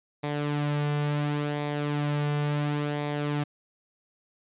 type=tone with flanger; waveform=sawtooth; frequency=146.83 Hz; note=D3; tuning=in tune; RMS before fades=-28 dBFS; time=0.23-3.44 s; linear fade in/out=10 ms; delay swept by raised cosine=0.68 to 3.18 ms; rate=0.71 Hz; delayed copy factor=-0.5; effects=resampled to 8000 Hz